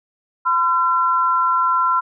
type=tone pair together; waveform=sine; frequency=1018.1 / 1359 Hz; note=C6 / F6; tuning=-48 / -48 cents; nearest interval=perfect fourth; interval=500 cents; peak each=-17 dBFS; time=0.45-2.01 s; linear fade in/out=20 ms; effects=none